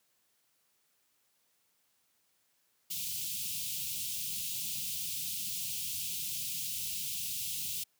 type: band-stop noise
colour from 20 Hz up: white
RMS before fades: -37 dBFS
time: 2.9-7.84 s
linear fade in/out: 10 ms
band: 200 to 2600 Hz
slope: 48 dB/octave
effects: white hiss -74 dBFS RMS until 7.99 s + high-pass 80 Hz 12 dB/octave